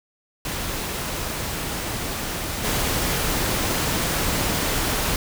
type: noise with level steps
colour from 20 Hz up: pink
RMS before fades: -28 / -23 dBFS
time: 0.45-5.16 s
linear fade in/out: 2 ms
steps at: 2.63 s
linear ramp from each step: 20 ms
effects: none